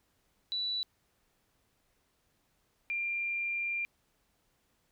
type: tone pair in turn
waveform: sine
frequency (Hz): 3951 / 2386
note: B7 / D7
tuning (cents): 0 / +27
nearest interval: major sixth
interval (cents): 873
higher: first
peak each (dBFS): -31 / -31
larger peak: neither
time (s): 0.52-0.83 / 2.9-3.85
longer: second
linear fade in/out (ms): 0
effects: pink hiss -74 dBFS RMS until 4.91 s